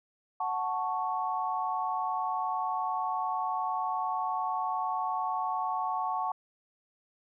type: chord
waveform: sine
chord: F# minor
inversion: none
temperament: equal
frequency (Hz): 740 / 880 / 1108.7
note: F#5 / A5 / C#6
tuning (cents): 0 / 0 / 0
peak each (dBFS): -33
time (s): 0.4-6.32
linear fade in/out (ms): 5
effects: none